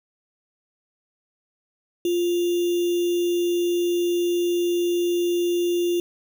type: tone with sample-and-hold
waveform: sine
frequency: 349.2 Hz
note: F4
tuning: in tune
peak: -19 dBFS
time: 2.05-6 s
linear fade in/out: 2 ms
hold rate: 3150 Hz
effects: none